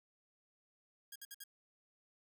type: tone bursts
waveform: 5% pulse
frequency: 1631 Hz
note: G#6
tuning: 32 cents flat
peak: -36 dBFS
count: 4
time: 1.12-1.439 s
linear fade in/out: 5 ms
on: 37 ms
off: 57 ms
effects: none